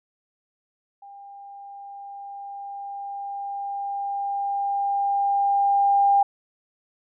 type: tone with level ramp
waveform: sine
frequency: 800 Hz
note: G5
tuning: 35 cents sharp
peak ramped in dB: -41 to -14 dBFS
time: 1.02-6.23 s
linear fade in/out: 5 ms
effects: none